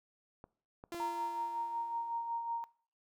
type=clicks; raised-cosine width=1 ms; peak=-36 / -35 / -33 dBFS; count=3; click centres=0.441 / 0.839 / 0.945 s
type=tone with exponential decay; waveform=sawtooth; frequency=342.5 Hz; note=F4; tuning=34 cents flat; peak=-35 dBFS; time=0.92-2.53 s; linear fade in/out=2 ms; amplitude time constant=350 ms
type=tone with tremolo; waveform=sine; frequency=930 Hz; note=A#5; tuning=4 cents flat; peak=-33 dBFS; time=1-2.64 s; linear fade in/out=0 ms; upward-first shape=sine; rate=5.4 Hz; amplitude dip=45%
effects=noise-tail reverb RT60 0.5 s tail -21 dB re dry